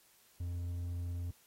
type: tone with hard clipping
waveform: sine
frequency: 87.31 Hz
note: F2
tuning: in tune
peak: -37 dBFS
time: 0.4-1.31 s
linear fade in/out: 5 ms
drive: 3 dB
effects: white hiss -66 dBFS RMS until 1.46 s + AAC 48 kbps